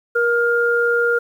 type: tone pair together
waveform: sine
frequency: 473.4 / 1409.6 Hz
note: A#4 / F6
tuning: +27 / +16 cents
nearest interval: octave + perfect fifth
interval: 1889 cents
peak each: -17 dBFS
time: 0.15-1.19 s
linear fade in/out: 10 ms
effects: 8-bit